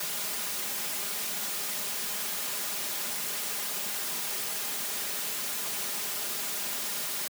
white noise with comb filter, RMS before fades -33 dBFS, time 0-7.28 s, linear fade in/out 5 ms, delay 4.9 ms, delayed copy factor +0.55, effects high-pass 150 Hz 12 dB/octave

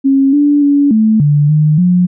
sine tone with pitch steps, 271.8 / 290.3 / 284.9 / 218.4 / 146.5 / 152.4 / 179.2 Hz, C#4 / D4 / C#4 / A3 / D3 / D#3 / F3, -34 / -20 / +48 / -13 / -4 / -36 / +45 cents, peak -6 dBFS, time 0.04-2.07 s, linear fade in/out 20 ms, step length 290 ms, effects none

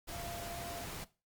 sine tone in noise, 689 Hz, F5, 24 cents flat, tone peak -45 dBFS, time 0.11-0.85 s, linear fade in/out 20 ms, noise pink, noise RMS -44 dBFS, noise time 0.07-1.05 s, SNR -4 dB, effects noise-tail reverb RT60 0.3 s tail -18 dB re dry + Opus 48 kbps

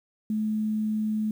sine tone with quantisation, 215.3 Hz, A3, 37 cents flat, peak -24 dBFS, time 0.3-1.31 s, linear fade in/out 2 ms, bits 9, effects none

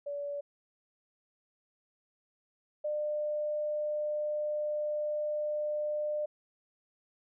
sine tone pair in turn, 574 / 600.1 Hz, D5 / D5, -40 / +37 cents, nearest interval minor second, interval 77 cents, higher second, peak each -34 / -30 dBFS, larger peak second, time 0.06-0.41 / 2.84-6.26 s, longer second, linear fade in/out 10 ms, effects none

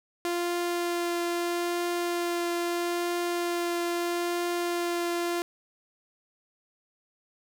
sawtooth tone with vibrato, 346.8 Hz, F4, 12 cents flat, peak -23 dBFS, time 0.25-5.42 s, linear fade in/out 0 ms, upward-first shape triangle, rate 0.77 Hz, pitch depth 10 cents each way, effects none

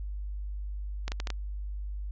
clicks, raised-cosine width 0.2 ms, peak -17 dBFS, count 5, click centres 1.08 / 1.119 / 1.201 / 1.272 / 1.303 s, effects added 50 Hz sine -33 dBFS peak until 2.11 s + resampled to 16000 Hz

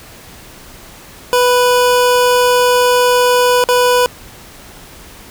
25% pulse tone with dropouts, 493.9 Hz, B4, in tune, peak -5 dBFS, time 1.33-4.06 s, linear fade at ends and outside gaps 0 ms, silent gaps 3.639-3.688 s, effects pink hiss -37 dBFS RMS until 5.3 s

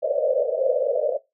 white band-pass noise, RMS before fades -22 dBFS, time 0.02-1.18 s, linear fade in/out 20 ms, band 480 to 620 Hz, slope 96 dB/octave, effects noise-tail reverb RT60 0.2 s tail -19 dB re dry

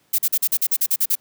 violet noise bursts, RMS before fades -18 dBFS, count 11, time 0.13-1.155 s, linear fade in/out 10 ms, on 55 ms, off 42 ms, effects pink hiss -61 dBFS RMS until 1.2 s + high-pass 150 Hz 12 dB/octave

